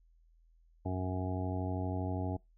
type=harmonic tone; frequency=92.5 Hz; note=F#2; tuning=in tune; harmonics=1 / 2 / 3 / 4 / 5 / 7 / 8 / 9; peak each=-35 / -42 / -39 / -45 / -46 / -44 / -47 / -46 dBFS; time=0.85-2.37 s; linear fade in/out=10 ms; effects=noise-tail reverb RT60 0.2 s tail -24 dB re dry + added 41 Hz sine -62 dBFS peak until 2.57 s